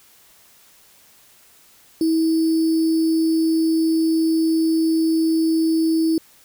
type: tone with sample-and-hold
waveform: sine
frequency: 322.9 Hz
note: E4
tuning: 36 cents flat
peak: -15 dBFS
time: 2.01-6.18 s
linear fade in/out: 2 ms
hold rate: 4900 Hz
effects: white hiss -52 dBFS RMS until 6.44 s